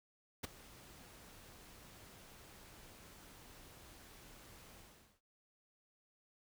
pink noise with ADSR envelope, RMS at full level -39 dBFS, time 0.43-5.21 s, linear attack 13 ms, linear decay 13 ms, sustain -19 dB, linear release 450 ms, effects none

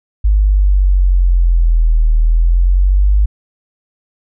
sine exponential two-way sweep, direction down then up, 51.8 to 38.93 to 51.8 Hz, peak -7 dBFS, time 0.24-3.26 s, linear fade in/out 10 ms, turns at 2.13 s, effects none

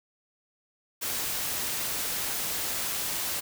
white noise, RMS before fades -31 dBFS, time 1.01-3.41 s, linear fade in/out 20 ms, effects none

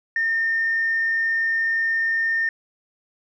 sine tone, 1817 Hz, A#6, 45 cents flat, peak -18 dBFS, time 0.16-2.49 s, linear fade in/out 2 ms, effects tanh soft clip ceiling -14 dBFS

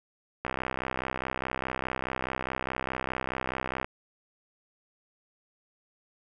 click train, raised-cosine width 0.5 ms, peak -15 dBFS, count 221, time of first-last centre 0.45-3.845 s, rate 64.8 Hz, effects none

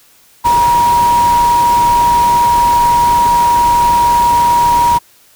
sine tone in noise, 953 Hz, A#5, 38 cents sharp, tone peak -7 dBFS, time 0.44-4.99 s, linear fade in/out 20 ms, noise pink, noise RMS -22 dBFS, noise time 0.44-4.99 s, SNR +12 dB, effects white hiss -47 dBFS RMS until 5.35 s

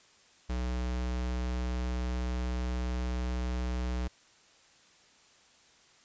square tone, 61.74 Hz, B1, in tune, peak -31 dBFS, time 0.49-4.08 s, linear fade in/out 10 ms, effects white hiss -61 dBFS RMS until 6.04 s + resampled to 16000 Hz

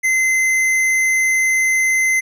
triangle tone with hard clipping, 2061 Hz, C7, 27 cents flat, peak -15 dBFS, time 0.03-2.21 s, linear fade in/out 20 ms, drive 15 dB, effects none

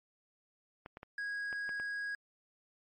clicks, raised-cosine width 0.5 ms, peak -31 dBFS, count 6, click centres 0.861 / 0.971 / 1.031 / 1.528 / 1.692 / 1.799 s
triangle tone, 1650 Hz, G#6, 12 cents flat, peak -34 dBFS, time 1.18-2.15 s, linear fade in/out 2 ms
effects MP3 32 kbps

